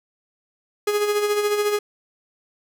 45% pulse tone with tremolo, 415.3 Hz, G#4, in tune, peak -17 dBFS, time 0.87-1.79 s, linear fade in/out 5 ms, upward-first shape sine, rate 14 Hz, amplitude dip 50%, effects none

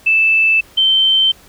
sine tone pair in turn, 2637 / 3106 Hz, E7 / G7, 0 / -17 cents, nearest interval minor third, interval 283 cents, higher second, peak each -9 dBFS, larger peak neither, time 0.06-0.61 / 0.77-1.32 s, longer neither, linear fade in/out 10 ms, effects pink hiss -45 dBFS RMS until 1.48 s

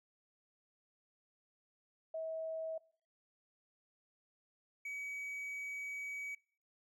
sine / triangle tone pair in turn, 644 / 2270 Hz, E5 / C#7, -41 / +41 cents, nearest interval octave + minor seventh, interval 2182 cents, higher second, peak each -38 / -39 dBFS, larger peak first, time 2.14-2.78 / 4.85-6.35 s, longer second, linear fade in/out 5 ms, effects noise-tail reverb RT60 0.5 s tail -22 dB re dry

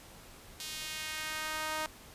sawtooth tone with high-pass filter sweep, 311.1 Hz, D#4, in tune, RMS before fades -38 dBFS, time 0.6-1.86 s, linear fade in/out 0 ms, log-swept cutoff 3800 to 850 Hz, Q 1.1, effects pink hiss -53 dBFS RMS until 2.14 s + resampled to 32000 Hz

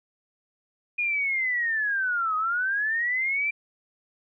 sine linear two-way sweep, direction down then up, 2456 to 1244.5 to 2365 Hz, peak -23 dBFS, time 0.98-3.51 s, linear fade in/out 10 ms, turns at 2.36 s, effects none

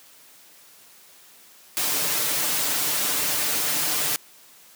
white noise with comb filter, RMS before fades -24 dBFS, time 1.77-4.16 s, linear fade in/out 0 ms, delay 6.7 ms, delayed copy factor +0.75, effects white hiss -51 dBFS RMS until 4.75 s + high-pass 150 Hz 12 dB/octave

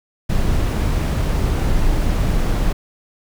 brown noise, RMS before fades -17 dBFS, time 0.29-2.73 s, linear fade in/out 10 ms, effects none

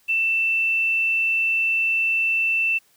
sine tone with quantisation, 2670 Hz, E7, 22 cents sharp, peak -18 dBFS, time 0.08-2.79 s, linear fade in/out 20 ms, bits 8, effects white hiss -60 dBFS RMS until 2.96 s

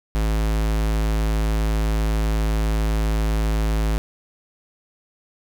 square tone, 53.8 Hz, A1, 38 cents flat, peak -19 dBFS, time 0.15-3.98 s, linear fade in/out 0 ms, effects none

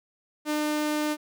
sawtooth tone, 301.4 Hz, D4, 45 cents sharp, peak -21 dBFS, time 0.45-1.17 s, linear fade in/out 50 ms, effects none

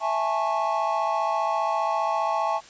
triangle chord, A major seventh, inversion second, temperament just, 660 / 825 / 880 / 1100 Hz, E5 / G#5 / A5 / C#6, +2 / -12 / 0 / -14 cents, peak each -26 dBFS, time 0-2.61 s, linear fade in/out 50 ms, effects white hiss -48 dBFS RMS until 2.69 s + resampled to 16000 Hz

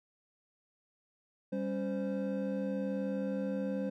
triangle tone cluster, 197.4 / 276.2 / 519 Hz, G3 / C#4 / C5, +12 / -6 / -14 cents, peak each -33 / -37 / -35 dBFS, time 1.52-3.9 s, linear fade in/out 10 ms, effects none

